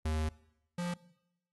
square tone pair in turn, 78.1 / 175.33 Hz, D#2 / F3, +7 / +7 cents, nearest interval octave + major second, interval 1400 cents, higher second, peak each -31 / -34 dBFS, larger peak first, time 0.05-0.29 / 0.78-0.94 s, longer first, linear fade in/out 5 ms, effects noise-tail reverb RT60 0.9 s tail -22 dB re dry + AAC 32 kbps

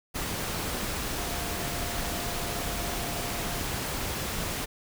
sine tone in noise, 698.5 Hz, F5, in tune, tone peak -40 dBFS, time 1.17-3.61 s, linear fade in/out 20 ms, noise pink, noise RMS -32 dBFS, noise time 0.14-4.66 s, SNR -11 dB, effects none

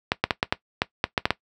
clicks, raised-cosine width 0.3 ms, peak -3 dBFS, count 10, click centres 0.119 / 0.24 / 0.308 / 0.429 / 0.525 / 0.819 / 1.041 / 1.178 / 1.255 / 1.306 s, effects noise-tail reverb RT60 0.1 s tail -18 dB re dry + high-pass 60 Hz 12 dB/octave

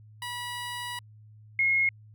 15% pulse / sine tone pair in turn, 972 / 2158 Hz, B5 / C#7, -28 / -47 cents, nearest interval octave + major second, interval 1381 cents, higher second, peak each -27 / -21 dBFS, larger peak second, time 0.22-0.99 / 1.59-1.89 s, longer first, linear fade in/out 2 ms, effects added 107 Hz sine -49 dBFS peak until 2.14 s

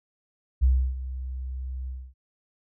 sine tone with ADSR envelope, 64.4 Hz, C2, 27 cents flat, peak -15 dBFS, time 0.61-2.14 s, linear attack 25 ms, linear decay 310 ms, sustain -15 dB, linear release 260 ms, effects none

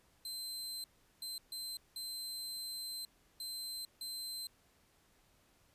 sawtooth tone bursts at uneven times, 4100 Hz, C8, 36 cents flat, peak -38 dBFS, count 6, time 0.25-0.84 / 1.22-1.38 / 1.52-1.77 / 1.96-3.05 / 3.4-3.85 / 4.01-4.47 s, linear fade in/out 2 ms, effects pink hiss -70 dBFS RMS until 5.74 s + resampled to 32000 Hz

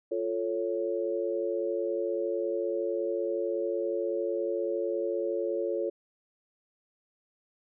sine chord, F augmented, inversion none, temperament equal, 349.2 / 440 / 554.4 Hz, F4 / A4 / C#5, 0 / 0 / 0 cents, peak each -32 dBFS, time 0.11-5.9 s, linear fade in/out 10 ms, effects none

